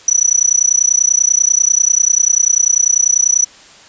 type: tone with amplitude modulation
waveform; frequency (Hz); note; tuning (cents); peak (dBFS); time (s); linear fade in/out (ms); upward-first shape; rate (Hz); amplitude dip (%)
sine; 5920; F#8; 0; -5; 0.08-3.45; 2; sine; 30.2; 100
effects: white hiss -41 dBFS RMS until 3.88 s + resampled to 16000 Hz